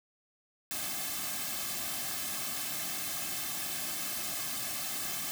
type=noise with comb filter; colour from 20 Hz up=white; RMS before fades=-36 dBFS; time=0.71-5.31 s; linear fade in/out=0 ms; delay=2.1 ms; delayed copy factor=-0.95; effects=none